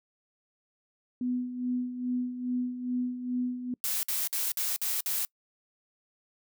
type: tone with tremolo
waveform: sine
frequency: 248.6 Hz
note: B3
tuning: 12 cents sharp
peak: -26 dBFS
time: 1.21-3.74 s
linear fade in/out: 2 ms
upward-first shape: sine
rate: 2.4 Hz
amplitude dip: 65%
type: noise bursts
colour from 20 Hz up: blue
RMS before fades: -30 dBFS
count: 6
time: 3.84-5.25 s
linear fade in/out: 0 ms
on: 190 ms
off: 54 ms
effects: noise-tail reverb RT60 0.1 s tail -26 dB re dry